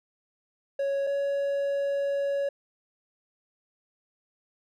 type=tone pair in turn; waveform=triangle; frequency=554.4 / 560.2 Hz; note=C#5 / C#5; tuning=0 / +18 cents; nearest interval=unison; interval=18 cents; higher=second; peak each=-23 dBFS; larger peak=neither; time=0.79-1.07 / 1.07-2.49 s; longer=second; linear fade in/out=5 ms; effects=none